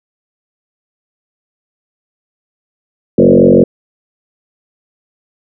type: tone with frequency modulation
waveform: sine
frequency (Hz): 355.5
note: F4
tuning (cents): +31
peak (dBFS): -3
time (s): 3.18-3.64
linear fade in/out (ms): 5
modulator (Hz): 45.8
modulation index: 4.1
effects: none